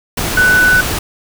sine tone in noise, 1492 Hz, F#6, 14 cents sharp, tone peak -7 dBFS, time 0.37-0.81 s, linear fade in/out 5 ms, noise pink, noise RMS -18 dBFS, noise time 0.17-0.99 s, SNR +8 dB, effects none

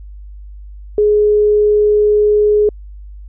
sine tone, 419.3 Hz, G#4, 17 cents sharp, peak -8 dBFS, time 0.98-2.69 s, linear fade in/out 2 ms, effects added 50 Hz sine -30 dBFS peak until 3.28 s

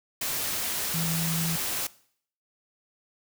sine tone in noise, 164.81 Hz, E3, in tune, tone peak -28 dBFS, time 0.94-1.56 s, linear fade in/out 5 ms, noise white, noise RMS -30 dBFS, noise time 0.21-1.87 s, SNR -1 dB, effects noise-tail reverb RT60 0.6 s tail -20 dB re dry

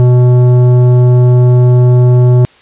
sine tone with tanh clipping, 124 Hz, B2, 7 cents sharp, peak -5 dBFS, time 0-2.45 s, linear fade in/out 0 ms, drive 12 dB, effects white hiss -43 dBFS RMS until 2.61 s + resampled to 8000 Hz

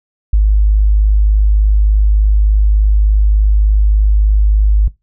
sine tone, 51.7 Hz, G#1, 7 cents flat, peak -6 dBFS, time 0.33-4.88 s, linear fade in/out 5 ms, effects noise-tail reverb RT60 0.2 s tail -20 dB re dry

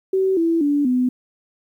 sine tone with pitch steps, 381.1 / 331.8 / 288.8 / 251.4 Hz, G4 / E4 / D4 / B3, -49 / +11 / -29 / +31 cents, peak -15 dBFS, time 0.13-1.09 s, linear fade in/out 5 ms, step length 240 ms, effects 9-bit

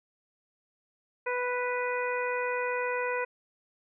harmonic tone, 493.9 Hz, B4, in tune, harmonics 1 / 2 / 3 / 4 / 5, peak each -31 / -34 / -36 / -37 / -38 dBFS, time 1.26-3.25 s, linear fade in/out 10 ms, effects none

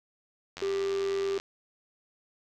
click train, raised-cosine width 0.2 ms, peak -22 dBFS, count 75, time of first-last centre 0.57-1.4 s, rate 89.2 Hz
triangle tone, 393 Hz, G4, 4 cents sharp, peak -25 dBFS, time 0.62-1.38 s, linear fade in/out 2 ms
effects none

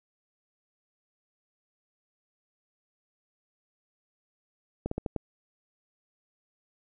slowing click train, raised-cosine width 2 ms, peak -17 dBFS, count 5, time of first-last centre 4.86-5.163 s, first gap 54 ms, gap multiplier 1.23, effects none

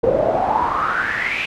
brown noise with band-pass filter sweep, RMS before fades -19 dBFS, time 0.03-1.46 s, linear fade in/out 10 ms, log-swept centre 480 to 2600 Hz, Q 8, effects none

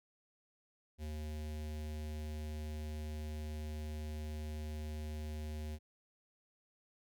square tone with notch filter, 76.3 Hz, D#2, 33 cents flat, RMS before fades -42 dBFS, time 0.98-5.79 s, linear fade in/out 50 ms, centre 1200 Hz, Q 1.1, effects none

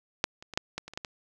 clicks, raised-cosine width 0.2 ms, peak -6 / -28 / -23 / -8 / -16 / -26 / -27 / -16 / -19 dBFS, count 9, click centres 0.241 / 0.425 / 0.537 / 0.575 / 0.78 / 0.88 / 0.936 / 0.975 / 1.048 s, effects none

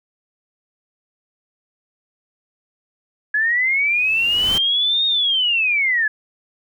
sine linear two-way sweep, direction up then down, 1681 to 3729 to 1681 Hz, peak -15 dBFS, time 3.34-6.08 s, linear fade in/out 5 ms, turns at 5.06 s
pink noise with exponential growth, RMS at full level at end -26 dBFS, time 3.66-4.58 s, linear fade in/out 1 ms, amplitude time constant 200 ms
effects none

